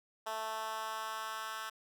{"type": "tone with high-pass filter sweep", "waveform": "10% pulse", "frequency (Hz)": 220, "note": "A3", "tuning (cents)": 0, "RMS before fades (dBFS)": -40, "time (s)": [0.26, 1.7], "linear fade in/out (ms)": 10, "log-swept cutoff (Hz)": [750, 1400], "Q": 1.7, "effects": []}